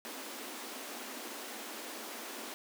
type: high-pass noise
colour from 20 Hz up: pink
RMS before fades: -44 dBFS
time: 0.05-2.54 s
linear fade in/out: 0 ms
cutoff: 220 Hz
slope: 96 dB/octave
effects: none